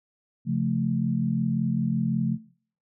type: chord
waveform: sine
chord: Db augmented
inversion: none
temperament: equal with one note detuned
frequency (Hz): 136.13 / 174.61 / 220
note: Db3 / F3 / A3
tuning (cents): -31 / 0 / 0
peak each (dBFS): -27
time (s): 0.45-2.38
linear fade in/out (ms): 50
effects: noise-tail reverb RT60 0.5 s tail -20 dB re dry